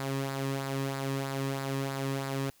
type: tone with flanger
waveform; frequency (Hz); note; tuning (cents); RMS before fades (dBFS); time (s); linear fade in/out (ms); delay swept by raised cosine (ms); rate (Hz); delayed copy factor
sawtooth; 136.2; C#3; -30; -33; 0-2.5; 0; 0.32 to 1.42; 3.1; -0.5
effects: white hiss -63 dBFS RMS until 2.6 s